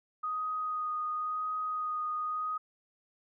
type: tone with vibrato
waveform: sine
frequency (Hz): 1244.5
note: D#6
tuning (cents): 0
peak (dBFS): -31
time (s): 0.23-2.58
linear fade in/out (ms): 10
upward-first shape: sine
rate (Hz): 0.94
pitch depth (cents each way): 13
effects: none